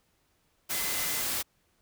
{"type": "tone in noise", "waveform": "sine", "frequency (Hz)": 2040, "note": "C7", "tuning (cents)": -44, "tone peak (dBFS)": -40, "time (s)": [0.72, 1.23], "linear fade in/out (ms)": 20, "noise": "white", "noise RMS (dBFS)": -31, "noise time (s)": [0.69, 1.43], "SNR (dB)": -12, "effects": ["pink hiss -71 dBFS RMS until 1.81 s"]}